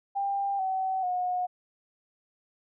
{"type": "tone with pitch steps", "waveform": "sine", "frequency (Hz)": [795, 759.1, 724.8], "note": ["G5", "F#5", "F#5"], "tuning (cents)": [24, 44, -36], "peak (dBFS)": -26, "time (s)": [0.15, 1.47], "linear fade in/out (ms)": 20, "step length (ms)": 440, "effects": []}